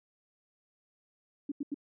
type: tone bursts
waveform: sine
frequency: 285.8 Hz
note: D4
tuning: 47 cents flat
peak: -31 dBFS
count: 3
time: 1.49-1.744 s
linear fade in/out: 5 ms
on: 28 ms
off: 85 ms
effects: none